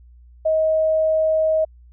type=tone; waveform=sine; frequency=632 Hz; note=D#5; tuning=27 cents sharp; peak=-15 dBFS; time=0.45-1.65 s; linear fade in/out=10 ms; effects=added 60 Hz sine -44 dBFS peak until 1.92 s